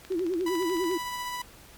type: click train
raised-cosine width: 0.2 ms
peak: -26 dBFS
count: 13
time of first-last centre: 0.05-0.913 s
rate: 13.9 Hz
type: tone with vibrato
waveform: sine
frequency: 352.4 Hz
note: F4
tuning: 16 cents sharp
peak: -25 dBFS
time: 0.1-0.98 s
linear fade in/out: 10 ms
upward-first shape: sine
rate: 10 Hz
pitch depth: 140 cents each way
type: tone with tremolo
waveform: sawtooth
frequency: 987.8 Hz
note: B5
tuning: in tune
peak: -27 dBFS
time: 0.46-1.42 s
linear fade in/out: 5 ms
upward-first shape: sine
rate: 15 Hz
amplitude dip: 25%
effects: pink hiss -51 dBFS RMS until 1.77 s + MP3 96 kbps